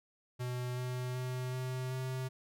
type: tone with pitch steps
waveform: square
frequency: 124.4 / 125.7 / 127.01 / 128.34 / 129.68 Hz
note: B2 / B2 / B2 / C3 / C3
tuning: +13 / +31 / +49 / -33 / -15 cents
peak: -36 dBFS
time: 0.39-2.29 s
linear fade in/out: 20 ms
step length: 380 ms
effects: none